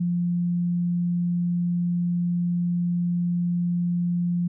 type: tone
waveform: sine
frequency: 174.61 Hz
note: F3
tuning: in tune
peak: -21 dBFS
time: 0-4.48 s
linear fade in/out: 10 ms
effects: none